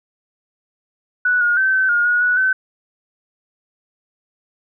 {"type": "tone with pitch steps", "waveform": "sine", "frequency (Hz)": [1478, 1432, 1543, 1533, 1425, 1450, 1471, 1526], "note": ["F#6", "F6", "G6", "G6", "F6", "F#6", "F#6", "G6"], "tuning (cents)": [-2, 43, -28, -39, 34, -35, -11, -47], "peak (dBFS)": -13, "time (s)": [1.25, 2.53], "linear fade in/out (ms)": 5, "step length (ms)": 160, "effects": []}